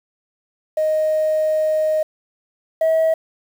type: tone pair in turn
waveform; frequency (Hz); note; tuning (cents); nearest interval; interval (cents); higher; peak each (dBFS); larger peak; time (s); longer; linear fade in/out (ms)
sine; 622.3 / 643.5; D#5 / E5; 0 / -42; minor second; 58; second; -14 / -11; second; 0.77-2.03 / 2.81-3.14; first; 5
effects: tanh soft clip ceiling -12 dBFS + 7-bit